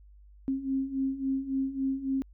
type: beating tone pair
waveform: sine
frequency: 265.9 / 269.5 Hz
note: C4 / C#4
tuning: +28 / -49 cents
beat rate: 3.6 Hz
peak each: -33 / -29 dBFS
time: 0.48-2.22 s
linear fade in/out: 0 ms
effects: added 50 Hz sine -51 dBFS peak until 2.33 s